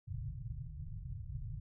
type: low-pass noise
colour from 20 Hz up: white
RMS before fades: -43 dBFS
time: 0.07-1.6 s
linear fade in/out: 5 ms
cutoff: 150 Hz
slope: 96 dB/octave
effects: none